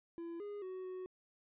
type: tone with pitch steps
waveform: triangle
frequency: 337.1 / 411 / 372.7 / 370 Hz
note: E4 / G#4 / F#4 / F#4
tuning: +39 / -18 / +13 / 0 cents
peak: -40 dBFS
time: 0.18-1.06 s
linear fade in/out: 0 ms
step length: 220 ms
effects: resampled to 8000 Hz